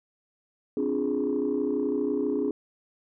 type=chord; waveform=sine; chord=D half-diminished seventh; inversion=third; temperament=equal; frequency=261.6 / 293.7 / 349.2 / 415.3 Hz; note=C4 / D4 / F4 / Ab4; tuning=0 / 0 / 0 / 0 cents; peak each=-29 / -28 / -33 / -27 dBFS; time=0.77-2.51 s; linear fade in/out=2 ms; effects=tanh soft clip ceiling -18 dBFS

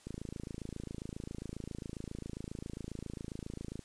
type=click train; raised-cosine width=3 ms; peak=-28 dBFS; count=103; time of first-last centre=0.07-3.793 s; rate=27.4 Hz; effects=white hiss -61 dBFS RMS until 3.84 s + resampled to 22050 Hz

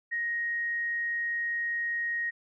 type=tone; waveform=sine; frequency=1875 Hz; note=A#6; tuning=10 cents sharp; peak=-28 dBFS; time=0.11-2.31 s; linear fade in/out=20 ms; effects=none

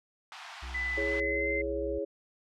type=high-pass noise; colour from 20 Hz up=pink; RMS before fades=-43 dBFS; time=0.32-1.2 s; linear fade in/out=0 ms; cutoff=680 Hz; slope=96 dB/octave
type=harmonic tone; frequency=62.9 Hz; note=B1; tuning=32 cents sharp; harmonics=1 / 3 / 5 / 6; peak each=-38 / -59 / -59 / -61 dBFS; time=0.62-1.99 s; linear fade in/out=10 ms
type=tone with pitch glide; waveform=sine; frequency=1998 to 2077 Hz; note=B6 to C7; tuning=+20 to -13 cents; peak=-30 dBFS; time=0.74-1.62 s; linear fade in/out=10 ms; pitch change=+67 cents; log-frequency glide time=1.02-1.5 s
type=chord; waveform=sine; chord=C# minor; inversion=first; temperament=equal; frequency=329.6 / 415.3 / 554.4 Hz; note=E4 / G#4 / C#5; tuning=0 / 0 / 0 cents; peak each=-37 / -34 / -34 dBFS; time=0.97-2.05 s; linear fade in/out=10 ms
effects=low-pass 4000 Hz 12 dB/octave

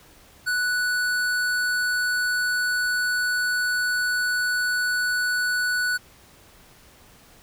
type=tone with hard clipping; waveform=sine; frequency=1480 Hz; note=F#6; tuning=in tune; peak=-23 dBFS; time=0.46-5.98 s; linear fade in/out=20 ms; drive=15 dB; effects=pink hiss -52 dBFS RMS until 7.42 s

